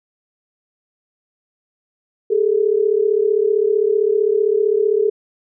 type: tone pair together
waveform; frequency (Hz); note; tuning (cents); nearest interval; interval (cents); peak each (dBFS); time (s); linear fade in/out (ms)
sine; 404.5 / 440; G#4 / A4; -46 / 0; minor second; 146; -16; 2.3-5.1; 10
effects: none